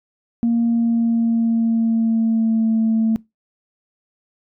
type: tone with pitch glide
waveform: sine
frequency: 233.1 to 223.1 Hz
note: A#3 to A3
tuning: 0 to +24 cents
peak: -13 dBFS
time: 0.43-3.16 s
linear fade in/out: 0 ms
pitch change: -76 cents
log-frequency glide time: 0.64-2.71 s
effects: noise-tail reverb RT60 0.2 s tail -23 dB re dry + tanh soft clip ceiling -11 dBFS